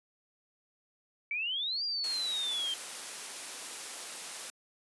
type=exponential two-way sweep; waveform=sine; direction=up then down; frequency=2266 to 4838 to 3129 Hz; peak=-31 dBFS; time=1.31-2.74 s; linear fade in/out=2 ms; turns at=1.84 s
type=noise; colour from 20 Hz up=white; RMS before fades=-41 dBFS; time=2.04-4.5 s; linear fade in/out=0 ms
effects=high-pass 300 Hz 12 dB/octave + resampled to 24000 Hz